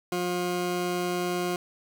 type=tone pair together; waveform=20% pulse; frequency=178 / 356 Hz; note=F3 / F4; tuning=+33 / +33 cents; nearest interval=octave; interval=1200 cents; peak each=-26 dBFS; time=0.12-1.56 s; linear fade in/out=2 ms; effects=none